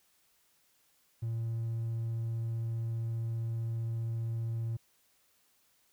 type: tone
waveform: triangle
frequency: 114.4 Hz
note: A#2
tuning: 32 cents flat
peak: -29 dBFS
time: 1.22-4.77 s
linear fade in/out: 10 ms
effects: tanh soft clip ceiling -26 dBFS + white hiss -70 dBFS RMS until 5.92 s